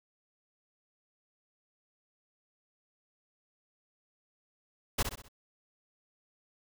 pink noise with echo, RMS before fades -28 dBFS, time 4.98-5.03 s, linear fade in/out 10 ms, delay 64 ms, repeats 4, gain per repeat -7 dB, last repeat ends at 5.286 s, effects none

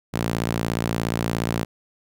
sawtooth tone with high-pass filter, 57 Hz, A#1, 38 cents flat, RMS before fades -25 dBFS, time 0.13-1.65 s, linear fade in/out 20 ms, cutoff 140 Hz, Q 0.99, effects none

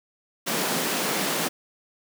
pink high-pass noise, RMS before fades -26 dBFS, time 0.46-1.49 s, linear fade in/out 20 ms, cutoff 160 Hz, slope 48 dB/octave, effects none

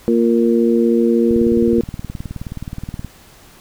harmonic tone, 116.54 Hz, A#2, in tune, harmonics 2 / 3 / 4, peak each -14 / -16 / -17 dBFS, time 0.08-1.81 s, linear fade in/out 0 ms
click train, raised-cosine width 5 ms, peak -14 dBFS, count 34, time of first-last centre 1.31-3.047 s, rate 19 Hz
effects pink hiss -45 dBFS RMS until 3.6 s

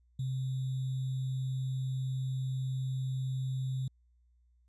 sine tone with sample-and-hold, 130.81 Hz, C3, in tune, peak -31 dBFS, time 0.19-3.88 s, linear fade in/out 5 ms, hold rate 3675 Hz, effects added 60 Hz sine -64 dBFS peak until 4.68 s + resampled to 24000 Hz

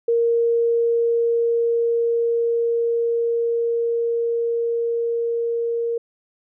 sine tone with level ramp, 466.2 Hz, A#4, in tune, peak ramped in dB -15 to -20 dBFS, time 0.08-5.98 s, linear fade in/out 5 ms, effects none

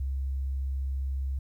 sine tone, 67.3 Hz, C2, 49 cents sharp, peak -27 dBFS, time 0-1.39 s, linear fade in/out 5 ms, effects tanh soft clip ceiling -23 dBFS + 11-bit

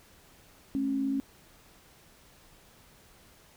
sine tone pair together, 216.4 / 273 Hz, A3 / C#4, -29 / -26 cents, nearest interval major third, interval 403 cents, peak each -36 / -27 dBFS, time 0.75-1.2 s, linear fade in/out 0 ms, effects pink hiss -58 dBFS RMS until 3.56 s

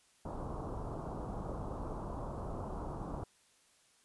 pink low-pass noise, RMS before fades -41 dBFS, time 0.25-3.24 s, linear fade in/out 5 ms, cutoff 1200 Hz, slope 48 dB/octave, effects white hiss -68 dBFS RMS until 4.04 s + resampled to 24000 Hz

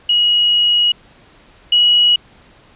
sine tone pair in turn, 2900 / 2913 Hz, F#7 / F#7, -35 / -28 cents, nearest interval unison, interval 7 cents, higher second, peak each -10 / -8 dBFS, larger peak second, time 0.09-0.92 / 1.72-2.16 s, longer first, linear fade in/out 5 ms, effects pink hiss -47 dBFS RMS until 2.75 s + resampled to 8000 Hz

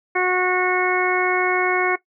harmonic tone, 365.5 Hz, F#4, 21 cents flat, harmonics 1 / 2 / 3 / 4 / 5 / 6, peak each -21 / -24 / -26 / -27 / -27 / -23 dBFS, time 0.15-1.96 s, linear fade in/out 10 ms, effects noise-tail reverb RT60 0.1 s tail -17 dB re dry

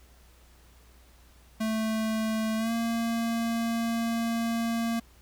square tone with pitch glide, 220 to 230.3 Hz, A3 to A#3, 0 to -21 cents, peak -27 dBFS, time 1.6-5 s, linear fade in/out 10 ms, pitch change +79 cents, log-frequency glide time 2.57-2.72 s, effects added 60 Hz sine -55 dBFS peak until 5.21 s + pink hiss -60 dBFS RMS until 5.21 s

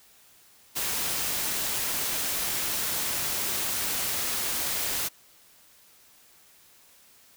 white noise, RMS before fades -29 dBFS, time 0.75-5.09 s, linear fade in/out 20 ms, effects white hiss -57 dBFS RMS until 7.36 s

